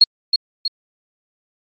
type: tone with echo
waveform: sine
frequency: 4300 Hz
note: C8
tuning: 47 cents sharp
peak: -5 dBFS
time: 0.01-0.04 s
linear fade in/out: 5 ms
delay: 320 ms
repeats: 2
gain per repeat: -6 dB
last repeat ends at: 0.68 s
effects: Opus 32 kbps